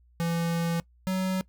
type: tone pair in turn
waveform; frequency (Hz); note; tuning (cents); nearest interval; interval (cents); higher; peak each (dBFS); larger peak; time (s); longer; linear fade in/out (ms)
square; 168.2 / 187.36; E3 / F#3; +35 / +22; major second; 187; second; -26; neither; 0.2-0.8 / 1.07-1.41; first; 0
effects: noise-tail reverb RT60 0.1 s tail -21 dB re dry + added 60 Hz sine -57 dBFS peak until 1.48 s